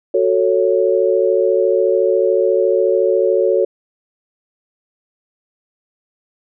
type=chord; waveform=sine; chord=F# minor; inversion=none; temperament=just; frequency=370 / 444 / 555 Hz; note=F#4 / A4 / C#5; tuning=0 / +16 / +2 cents; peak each=-16 dBFS; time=0.14-3.65 s; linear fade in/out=5 ms; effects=none